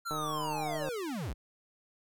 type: linear sweep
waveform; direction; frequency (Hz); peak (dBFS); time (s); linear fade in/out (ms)
square; down; 1396.9 to 31.79; -35; 0.05-1.34; 20
type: click train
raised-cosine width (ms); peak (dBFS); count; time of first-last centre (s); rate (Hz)
1; -25; 120; 0.11-0.888; 153
effects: none